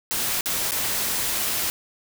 white noise with dropouts, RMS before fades -25 dBFS, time 0.11-1.7 s, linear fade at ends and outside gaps 0 ms, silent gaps 0.409-0.458 / 0.709-0.719 s, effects none

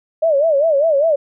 sine tone with vibrato, 603 Hz, D5, 46 cents sharp, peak -11 dBFS, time 0.22-1.16 s, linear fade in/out 10 ms, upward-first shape sine, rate 5 Hz, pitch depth 170 cents each way, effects none

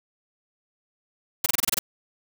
white noise bursts, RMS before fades -21 dBFS, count 8, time 1.44-1.79 s, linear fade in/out 5 ms, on 21 ms, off 26 ms, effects none

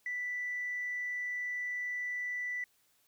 sine tone, 1975.5 Hz, B6, in tune, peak -33 dBFS, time 0.06-2.64 s, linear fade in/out 2 ms, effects tanh soft clip ceiling -29 dBFS + white hiss -71 dBFS RMS until 3.07 s

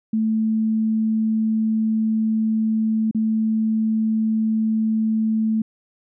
sine tone with dropouts, 220 Hz, A3, in tune, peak -17 dBFS, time 0.13-5.62 s, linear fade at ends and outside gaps 5 ms, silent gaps 3.112-3.147 s, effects none

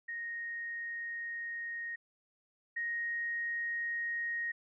sine tone pair in turn, 1864.7 / 1871.5 Hz, A#6 / A#6, 0 / +6 cents, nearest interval unison, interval 6 cents, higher second, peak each -37 / -33 dBFS, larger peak second, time 0.08-1.96 / 2.76-4.52 s, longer first, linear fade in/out 10 ms, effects none

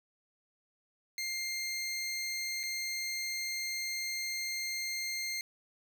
20% pulse tone with dropouts, 2109 Hz, C7, 13 cents sharp, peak -29 dBFS, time 1.18-5.41 s, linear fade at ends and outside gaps 1 ms, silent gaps 2.632-2.636 s, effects none

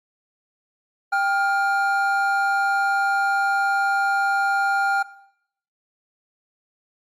triangle tone pair together, 790 / 1408.9 Hz, G5 / F6, +13 / +15 cents, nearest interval minor seventh, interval 1002 cents, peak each -19 dBFS, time 1.12-5.03 s, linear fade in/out 10 ms, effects noise-tail reverb RT60 0.7 s tail -17 dB re dry + Opus 48 kbps

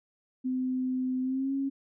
sine tone with pitch glide, 256.5 to 273.3 Hz, C4 to C#4, -34 to -24 cents, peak -27 dBFS, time 0.44-1.7 s, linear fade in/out 20 ms, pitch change +110 cents, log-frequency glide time 1.22-1.53 s, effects none

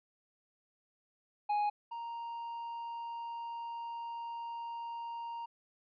triangle tone pair in turn, 830.6 / 932.3 Hz, G#5 / A#5, 0 / 0 cents, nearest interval major second, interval 200 cents, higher second, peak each -27 / -37 dBFS, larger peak first, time 1.49-1.7 / 1.91-5.46 s, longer second, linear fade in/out 10 ms, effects resampled to 11025 Hz

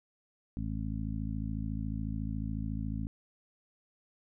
harmonic tone, 54 Hz, A1, 32 cents flat, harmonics 1 / 2 / 3 / 4 / 5, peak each -37 / -38 / -41 / -39 / -42 dBFS, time 0.57-3.07 s, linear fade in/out 0 ms, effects none

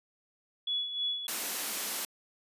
sine tone with tremolo, 3396 Hz, G#7, 38 cents sharp, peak -28 dBFS, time 0.67-1.27 s, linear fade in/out 5 ms, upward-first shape sine, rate 3.2 Hz, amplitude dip 60%
white high-pass noise, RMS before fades -34 dBFS, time 1.28-2.05 s, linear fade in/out 2 ms, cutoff 180 Hz, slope 96 dB/octave
effects resampled to 32000 Hz

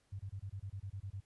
sine tone bursts, 97.8 Hz, G2, 4 cents flat, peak -40 dBFS, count 11, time 0.12-1.205 s, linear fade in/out 10 ms, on 75 ms, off 26 ms, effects pink hiss -75 dBFS RMS until 1.25 s + resampled to 24000 Hz

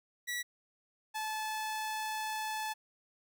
sawtooth tone pair in turn, 1942 / 866.8 Hz, B6 / A5, -30 / -26 cents, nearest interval octave + major second, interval 1396 cents, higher first, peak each -31 / -31 dBFS, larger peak neither, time 0.27-0.43 / 1.14-2.74 s, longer second, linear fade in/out 20 ms, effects none

